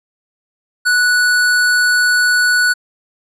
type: tone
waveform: square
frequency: 1476 Hz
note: F#6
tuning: 5 cents flat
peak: -11 dBFS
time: 0.85-2.74 s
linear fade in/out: 20 ms
effects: low-pass 11000 Hz 12 dB/octave